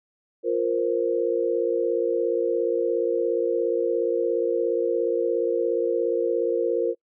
sine chord, F suspended fourth, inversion none, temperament equal, 349.2 / 466.2 / 523.3 Hz, F4 / Bb4 / C5, 0 / 0 / 0 cents, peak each -26 / -23 / -27 dBFS, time 0.43-6.95 s, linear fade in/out 50 ms, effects noise-tail reverb RT60 0.1 s tail -26 dB re dry

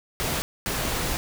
pink noise bursts at uneven times, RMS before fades -27 dBFS, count 2, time 0.2-0.42 / 0.66-1.17 s, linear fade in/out 0 ms, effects none

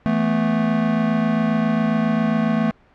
square chord, E suspended fourth, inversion none, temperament just, 164.81 / 219.8 / 247.2 Hz, E3 / A3 / B3, 0 / -2 / +2 cents, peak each -25 / -19 / -25 dBFS, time 0.06-2.71 s, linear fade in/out 0 ms, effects pink hiss -54 dBFS RMS until 2.94 s + low-pass 2000 Hz 12 dB/octave

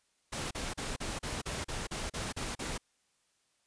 pink noise bursts, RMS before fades -37 dBFS, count 11, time 0.32-2.78 s, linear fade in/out 10 ms, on 190 ms, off 37 ms, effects white hiss -74 dBFS RMS until 3.66 s + resampled to 22050 Hz

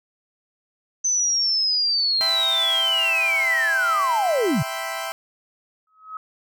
sine linear sweep, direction down, 6140 to 108 Hz, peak -18 dBFS, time 1.04-4.63 s, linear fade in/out 10 ms
20% pulse chord, C major seventh, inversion first, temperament equal, 659.3 / 784 / 987.8 / 1046.5 Hz, E5 / G5 / B5 / C6, 0 / 0 / 0 / 0 cents, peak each -25 / -27 / -31 / -30 dBFS, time 2.21-5.12 s, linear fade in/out 0 ms
sine tone with exponential growth, 1277 Hz, D#6, 45 cents sharp, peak -27 dBFS, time 5.87-6.17 s, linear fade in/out 2 ms, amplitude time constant 64 ms
effects none

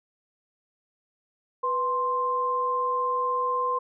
sine tone pair together, 493.9 / 1047.3 Hz, B4 / C6, 0 / +1 cents, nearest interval octave + minor second, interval 1301 cents, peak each -30 / -24 dBFS, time 1.63-3.79 s, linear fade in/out 10 ms, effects none

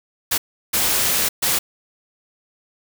white noise bursts at uneven times, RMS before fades -19 dBFS, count 3, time 0.31-0.38 / 0.73-1.29 / 1.42-1.59 s, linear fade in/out 10 ms, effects none

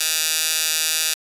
15% pulse tone with high-pass filter, 158 Hz, D#3, 27 cents sharp, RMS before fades -21 dBFS, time 0-1.14 s, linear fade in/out 5 ms, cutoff 4000 Hz, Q 0.72, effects resampled to 32000 Hz

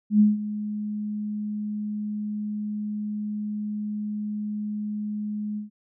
sine tone with ADSR envelope, 210 Hz, G#3, 19 cents sharp, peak -12 dBFS, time 0.1-5.7 s, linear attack 100 ms, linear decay 170 ms, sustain -15 dB, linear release 130 ms, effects none

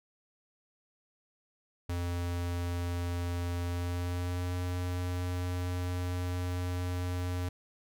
square tone with pitch glide, 87.31 to 89.56 Hz, F2 to F2, 0 to +44 cents, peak -32 dBFS, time 1.89-7.49 s, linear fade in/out 5 ms, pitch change +44 cents, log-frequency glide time 3.65-4.54 s, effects none

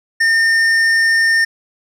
sine tone with hard clipping, 1816 Hz, A#6, 46 cents flat, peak -12 dBFS, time 0.2-1.45 s, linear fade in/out 10 ms, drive 8 dB, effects none

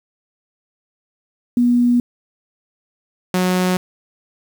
sine / sawtooth tone pair in turn, 242.5 / 182.88 Hz, B3 / F#3, -31 / -20 cents, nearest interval perfect fourth, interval 489 cents, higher first, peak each -11 dBFS, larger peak neither, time 1.57-2 / 3.34-3.77 s, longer neither, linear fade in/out 2 ms, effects 7-bit

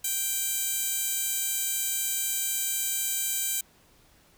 15% pulse tone with high-pass filter, 784 Hz, G5, in tune, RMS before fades -29 dBFS, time 0.04-3.61 s, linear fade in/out 5 ms, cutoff 7200 Hz, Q 0.81, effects pink hiss -60 dBFS RMS until 4.37 s

